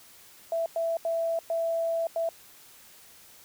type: tone bursts at uneven times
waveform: sine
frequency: 663 Hz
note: E5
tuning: 10 cents sharp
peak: -25 dBFS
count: 5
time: 0.52-0.66 / 0.76-0.97 / 1.05-1.39 / 1.5-2.07 / 2.16-2.29 s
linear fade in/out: 2 ms
effects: white hiss -53 dBFS RMS until 3.44 s